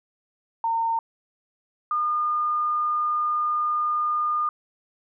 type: tone pair in turn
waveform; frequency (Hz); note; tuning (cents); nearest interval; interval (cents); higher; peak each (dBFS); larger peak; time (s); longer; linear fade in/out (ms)
sine; 913 / 1215.3; A#5 / D#6; -36 / -41; perfect fourth; 495; second; -21; neither; 0.64-0.99 / 1.91-4.49; second; 2
effects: none